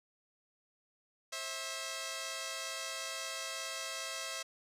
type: tone pair together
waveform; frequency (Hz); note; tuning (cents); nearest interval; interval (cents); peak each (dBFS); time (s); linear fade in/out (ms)
5% pulse; 533.8 / 653; C5 / E5; +35 / -17; minor third; 348; -31 / -29; 1.32-4.43; 10
effects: resampled to 32000 Hz